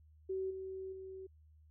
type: tone with level steps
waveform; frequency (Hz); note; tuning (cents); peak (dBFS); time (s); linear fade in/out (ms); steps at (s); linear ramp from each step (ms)
sine; 380; F#4; +46; -35 / -41 / -45; 0.29-1.27; 10; 0.5 / 0.92; 10
effects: added 77 Hz sine -60 dBFS peak until 1.7 s